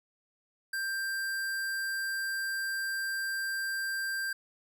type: tone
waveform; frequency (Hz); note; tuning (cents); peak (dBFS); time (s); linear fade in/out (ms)
square; 1580; G6; +13; -32; 0.73-4.33; 5
effects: none